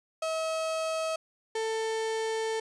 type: tone pair in turn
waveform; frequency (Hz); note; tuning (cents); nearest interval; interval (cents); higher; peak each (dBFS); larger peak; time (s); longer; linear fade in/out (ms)
35% pulse; 642 / 444.4; E5 / A4; -46 / +17; tritone; 637; first; -27; neither; 0.22-1.16 / 1.55-2.6; second; 5
effects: resampled to 22050 Hz